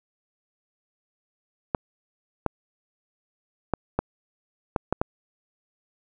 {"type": "clicks", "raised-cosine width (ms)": 1, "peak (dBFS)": -8, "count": 7, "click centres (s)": [1.748, 2.463, 3.737, 3.99, 4.762, 4.926, 5.015], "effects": []}